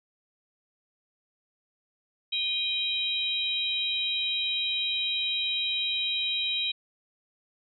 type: tone cluster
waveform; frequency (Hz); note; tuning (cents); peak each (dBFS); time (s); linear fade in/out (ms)
sine; 2457 / 3148 / 3839; D#7 / G7 / B7; -22 / +7 / -50; -33 / -32 / -28; 2.32-6.72; 10
effects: none